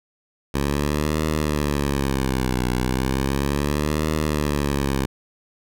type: tone with vibrato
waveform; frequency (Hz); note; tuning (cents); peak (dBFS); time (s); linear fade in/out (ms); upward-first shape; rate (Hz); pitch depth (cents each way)
10% pulse; 69.3; C#2; 0; -12; 0.54-5.06; 5; triangle; 0.35; 210
effects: none